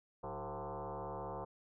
sine tone with frequency modulation, 180.5 Hz, F#3, 43 cents flat, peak -40 dBFS, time 0.23-1.45 s, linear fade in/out 10 ms, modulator 143 Hz, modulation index 6.4, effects none

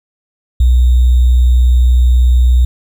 sine tone with sample-and-hold, 61.74 Hz, B1, in tune, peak -5 dBFS, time 0.6-2.65 s, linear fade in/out 5 ms, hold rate 3675 Hz, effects none

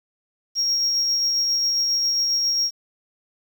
sine tone with tremolo, 5588 Hz, F8, in tune, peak -15 dBFS, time 0.55-2.71 s, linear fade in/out 50 ms, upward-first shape sine, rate 7.4 Hz, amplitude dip 30%, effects tanh soft clip ceiling -17 dBFS + 8-bit

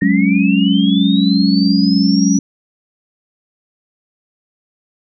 sine linear sweep, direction up, 1814 to 5920 Hz, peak -21 dBFS, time 0.01-2.39 s, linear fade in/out 10 ms
sine chord, F# suspended second, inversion none, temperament just, 185 / 208.1 / 277.5 Hz, F#3 / G#3 / C#4, 0 / +4 / +2 cents, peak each -14 dBFS, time 0.02-2.39 s, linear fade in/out 2 ms
effects none

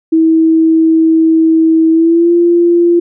sine tone with pitch glide, 323 to 344.2 Hz, E4 to F4, -35 to -25 cents, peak -5 dBFS, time 0.12-3 s, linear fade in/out 10 ms, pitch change +110 cents, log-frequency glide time 1.91-2.32 s, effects none

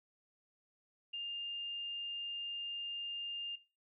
sine tone, 2808 Hz, F7, 9 cents sharp, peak -38 dBFS, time 1.13-3.56 s, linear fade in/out 10 ms, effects noise-tail reverb RT60 0.3 s tail -17 dB re dry

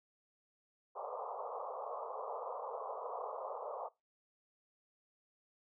pink band-pass noise, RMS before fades -43 dBFS, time 0.95-3.89 s, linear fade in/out 20 ms, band 440 to 1200 Hz, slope 96 dB/octave, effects noise-tail reverb RT60 0.2 s tail -19 dB re dry

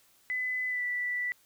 sine tone with pitch glide, 2009 to 1968.8 Hz, B6 to B6, +29 to -6 cents, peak -29 dBFS, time 0.3-1.32 s, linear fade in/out 0 ms, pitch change -35 cents, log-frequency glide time 0.68-0.83 s, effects white hiss -64 dBFS RMS until 1.45 s

